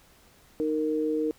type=tone pair together; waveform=sine; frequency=309.3 / 463.4 Hz; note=D#4 / A#4; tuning=-10 / -10 cents; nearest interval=perfect fifth; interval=700 cents; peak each=-27 dBFS; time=0.6-1.31 s; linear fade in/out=0 ms; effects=pink hiss -58 dBFS RMS until 1.38 s